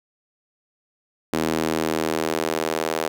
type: tone with high-pass filter sweep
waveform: sawtooth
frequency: 79.9 Hz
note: D#2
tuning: 47 cents sharp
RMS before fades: -24 dBFS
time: 1.33-3.08 s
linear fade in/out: 0 ms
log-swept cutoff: 280 to 480 Hz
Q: 1.5
effects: none